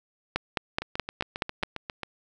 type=two click trains; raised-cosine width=0.3 ms; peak=-9 / -17 dBFS; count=7 / 10; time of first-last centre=0.36-1.634 / 0.82-2.033 s; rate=4.71 / 7.42 Hz; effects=none